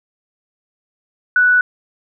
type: tone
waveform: sine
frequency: 1480 Hz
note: F#6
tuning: in tune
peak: -9 dBFS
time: 1.36-1.61 s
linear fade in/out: 2 ms
effects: none